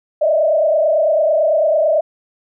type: tone with frequency modulation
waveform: sine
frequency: 622.3 Hz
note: D#5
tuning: in tune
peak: -11 dBFS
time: 0.21-2.01 s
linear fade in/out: 10 ms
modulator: 29 Hz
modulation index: 1.4
effects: none